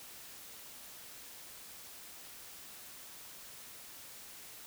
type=silence; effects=white hiss -51 dBFS RMS until 4.66 s